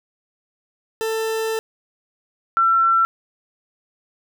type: tone pair in turn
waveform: 40% pulse / sine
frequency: 444.5 / 1348.3 Hz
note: A4 / E6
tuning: +18 / +39 cents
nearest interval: octave + perfect fifth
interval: 1921 cents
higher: second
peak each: -20 / -13 dBFS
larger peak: second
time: 1.01-1.59 / 2.57-3.05 s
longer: first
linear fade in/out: 0 ms
effects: none